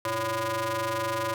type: ring-modulated tone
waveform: sawtooth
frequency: 220 Hz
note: A3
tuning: in tune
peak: -20 dBFS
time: 0.05-1.34 s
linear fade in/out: 2 ms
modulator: 782 Hz
effects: none